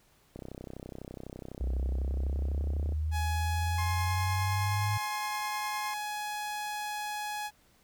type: click train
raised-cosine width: 2 ms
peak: -28 dBFS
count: 83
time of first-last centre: 0.36-2.922 s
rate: 32 Hz
type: exponential sweep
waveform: sine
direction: up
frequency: 61.74 to 104.4 Hz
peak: -28 dBFS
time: 1.6-4.98 s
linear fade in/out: 10 ms
type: tone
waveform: sawtooth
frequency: 839 Hz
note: G#5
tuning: 17 cents sharp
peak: -30 dBFS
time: 3.11-7.51 s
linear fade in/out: 50 ms
type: tone with tremolo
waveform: 30% pulse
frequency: 1059 Hz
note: C6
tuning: 21 cents sharp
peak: -32 dBFS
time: 3.78-5.94 s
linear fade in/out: 5 ms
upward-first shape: triangle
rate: 9.7 Hz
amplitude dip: 30%
effects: pink hiss -65 dBFS RMS until 7.83 s